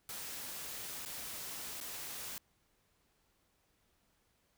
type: noise with dropouts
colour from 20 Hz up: white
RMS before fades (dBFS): -44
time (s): 0.09-2.38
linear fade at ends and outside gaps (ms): 1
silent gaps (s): 1.051-1.059 / 1.803-1.811
effects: pink hiss -75 dBFS RMS until 4.57 s